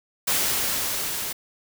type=noise with level ramp; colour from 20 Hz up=white; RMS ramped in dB=-22 to -30 dBFS; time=0.27-1.33 s; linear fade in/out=10 ms; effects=none